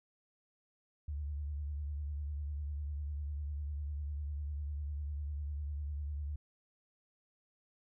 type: tone with vibrato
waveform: sine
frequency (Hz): 73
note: D2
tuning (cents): -10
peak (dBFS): -36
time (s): 1.08-6.36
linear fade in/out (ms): 5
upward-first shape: triangle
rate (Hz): 10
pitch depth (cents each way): 84
effects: none